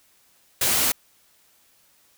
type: noise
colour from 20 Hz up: white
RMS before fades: -21 dBFS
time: 0.61-0.92 s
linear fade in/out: 5 ms
effects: white hiss -60 dBFS RMS until 2.17 s